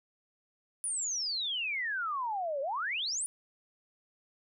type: exponential two-way sweep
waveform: sine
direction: down then up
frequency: 9956 to 531 to 9956 Hz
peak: -31 dBFS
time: 0.84-3.26 s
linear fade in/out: 0 ms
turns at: 2.61 s
effects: none